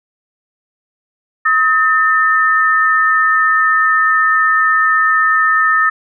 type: tone pair together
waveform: sine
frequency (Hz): 1272.7 / 1796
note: D#6 / A6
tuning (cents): +39 / +35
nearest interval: tritone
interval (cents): 596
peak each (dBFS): -12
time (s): 1.45-5.9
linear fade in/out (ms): 10
effects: none